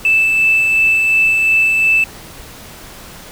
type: tone with tremolo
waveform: triangle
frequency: 2637 Hz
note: E7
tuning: in tune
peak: -5 dBFS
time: 0.05-2.04 s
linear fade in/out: 2 ms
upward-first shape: sine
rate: 2.8 Hz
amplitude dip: 35%
effects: tanh soft clip ceiling -6 dBFS + pink hiss -35 dBFS RMS until 3.31 s